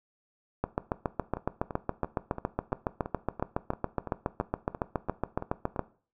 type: two click trains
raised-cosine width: 1 ms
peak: -21 / -13 dBFS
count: 14 / 38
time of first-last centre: 1.37-5.762 / 0.64-5.793 s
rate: 2.96 / 7.18 Hz
effects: noise-tail reverb RT60 0.4 s tail -17 dB re dry